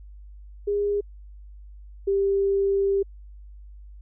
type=tone pair in turn; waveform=sine; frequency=408 / 394.6 Hz; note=G#4 / G4; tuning=-31 / +11 cents; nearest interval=minor second; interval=58 cents; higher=first; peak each=-21 / -19 dBFS; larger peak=second; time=0.67-1.01 / 2.07-3.03 s; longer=second; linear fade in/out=10 ms; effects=added 50 Hz sine -41 dBFS peak until 4.01 s